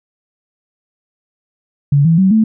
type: tone with pitch steps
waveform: sine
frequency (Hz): 142.4 / 164.52 / 190.08 / 219.6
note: C#3 / E3 / F#3 / A3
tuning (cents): +47 / -3 / +47 / -3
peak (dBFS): -7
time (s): 1.92-2.44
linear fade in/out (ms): 5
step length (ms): 130
effects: none